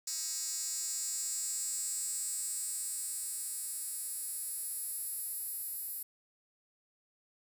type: tone with high-pass filter sweep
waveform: 10% pulse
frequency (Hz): 316.8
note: D#4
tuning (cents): +31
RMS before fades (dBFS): -38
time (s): 0.07-6.03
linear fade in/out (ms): 5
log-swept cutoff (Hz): 6500 to 12000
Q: 4.1
effects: none